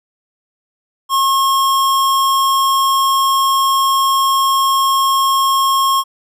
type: tone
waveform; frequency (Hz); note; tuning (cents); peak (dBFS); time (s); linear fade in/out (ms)
square; 1080; C#6; -45; -12; 1.09-6.04; 50
effects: none